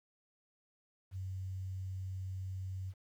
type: tone with quantisation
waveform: sine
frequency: 94.2 Hz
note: F#2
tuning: 32 cents sharp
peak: -38 dBFS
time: 1.11-2.94 s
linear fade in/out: 50 ms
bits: 11
effects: none